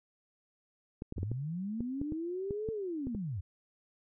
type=clicks; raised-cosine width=3 ms; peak=-25 dBFS; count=12; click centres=1.021 / 1.124 / 1.182 / 1.231 / 1.316 / 1.806 / 2.015 / 2.122 / 2.508 / 2.688 / 3.07 / 3.149 s
type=linear two-way sweep; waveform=sine; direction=up then down; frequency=79.3 to 450 to 79.3 Hz; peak=-34 dBFS; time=1.16-3.41 s; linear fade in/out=10 ms; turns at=2.71 s
effects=none